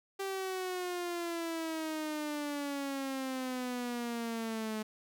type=exponential sweep; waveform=sawtooth; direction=down; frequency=392 to 214.8 Hz; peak=-31 dBFS; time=0.19-4.83 s; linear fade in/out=10 ms; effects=none